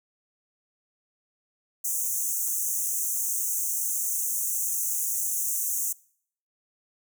pink high-pass noise, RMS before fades -28 dBFS, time 1.84-5.93 s, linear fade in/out 10 ms, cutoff 6100 Hz, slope 96 dB/octave, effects noise-tail reverb RT60 0.6 s tail -23 dB re dry

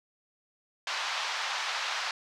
pink band-pass noise, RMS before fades -33 dBFS, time 0.87-2.11 s, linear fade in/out 2 ms, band 830 to 5400 Hz, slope 24 dB/octave, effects none

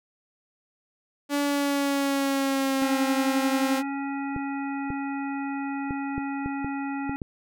sawtooth tone with pitch glide, 286.5 to 265.8 Hz, D4 to C4, -43 to +27 cents, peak -19 dBFS, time 1.29-3.83 s, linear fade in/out 50 ms, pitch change -130 cents, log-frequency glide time 1.41-2.99 s
harmonic tone, 277.2 Hz, C#4, in tune, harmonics 1 / 3 / 5 / 7 / 9, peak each -29 / -35 / -40 / -42 / -43 dBFS, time 2.82-7.16 s, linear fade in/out 0 ms
clicks, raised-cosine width 3 ms, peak -19 dBFS, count 8, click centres 4.363 / 4.904 / 5.908 / 6.18 / 6.46 / 6.646 / 7.095 / 7.218 s
effects none

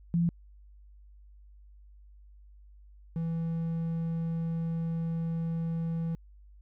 sine / triangle tone pair in turn, 170 / 165.07 Hz, F3 / E3, -46 / +3 cents, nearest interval minor second, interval 51 cents, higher first, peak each -23 / -27 dBFS, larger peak first, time 0.14-0.29 / 3.16-6.15 s, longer second, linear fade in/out 0 ms, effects added 50 Hz sine -51 dBFS peak until 6.61 s

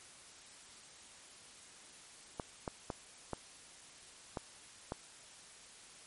clicks, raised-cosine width 1 ms, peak -23 dBFS, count 6, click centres 2.398 / 2.678 / 2.902 / 3.333 / 4.372 / 4.921 s, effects white hiss -56 dBFS RMS until 6.06 s + MP3 48 kbps

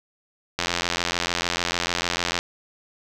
click train, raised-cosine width 0.2 ms, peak -5 dBFS, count 157, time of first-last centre 0.59-2.389 s, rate 86.7 Hz, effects none

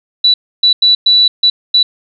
sine tone bursts at uneven times, 3951 Hz, B7, in tune, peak -5 dBFS, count 6, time 0.24-0.34 / 0.63-0.73 / 0.82-0.95 / 1.06-1.28 / 1.43-1.5 / 1.74-1.83 s, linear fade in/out 5 ms, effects none

